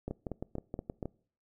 two click trains, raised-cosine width 2 ms, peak -23 / -23 dBFS, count 7 / 5, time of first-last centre 0.11-1.056 / 0.08-1.028 s, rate 6.34 / 4.22 Hz, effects noise-tail reverb RT60 0.5 s tail -23 dB re dry

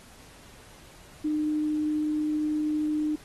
sine tone, 304 Hz, D#4, 40 cents flat, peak -24 dBFS, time 1.24-3.16 s, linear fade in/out 10 ms, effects pink hiss -52 dBFS RMS until 3.24 s + AAC 32 kbps

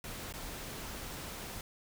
pink noise with dropouts, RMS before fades -43 dBFS, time 0.04-1.61 s, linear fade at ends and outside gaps 2 ms, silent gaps 0.326-0.338 s, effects none

